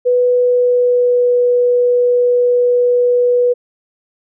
sine tone with pitch glide, 493.9 to 489.6 Hz, B4 to B4, 0 to -15 cents, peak -9 dBFS, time 0.05-3.54 s, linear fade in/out 20 ms, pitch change -15 cents, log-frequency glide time 0.29-1.36 s, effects none

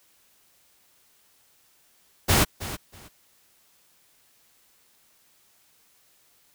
pink noise with echo, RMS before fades -19 dBFS, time 2.28-2.45 s, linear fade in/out 20 ms, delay 320 ms, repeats 2, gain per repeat -14 dB, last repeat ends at 3.09 s, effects white hiss -62 dBFS RMS until 6.54 s

